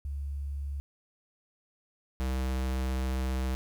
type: tone pair in turn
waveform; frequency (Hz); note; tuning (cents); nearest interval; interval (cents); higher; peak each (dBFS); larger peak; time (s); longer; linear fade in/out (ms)
sine / square; 70.5 / 64.82; C#2 / C2; +30 / -16; minor second; 146; first; -32 / -29; second; 0.05-0.8 / 2.2-3.55; second; 0
effects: 11-bit